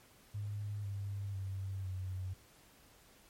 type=tone with pitch steps; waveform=sine; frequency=103.2 / 99.74 / 96.4 / 93.17 Hz; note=G#2 / G2 / G2 / F#2; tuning=-10 / +30 / -28 / +13 cents; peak=-37 dBFS; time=0.34-2.34 s; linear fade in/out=10 ms; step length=500 ms; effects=pink hiss -63 dBFS RMS until 3.29 s + MP3 64 kbps